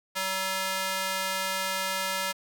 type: tone with high-pass filter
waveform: square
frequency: 189.9 Hz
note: F#3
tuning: 45 cents sharp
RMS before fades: -30 dBFS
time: 0.15-2.33 s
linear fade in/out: 20 ms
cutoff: 1000 Hz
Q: 0.64
effects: none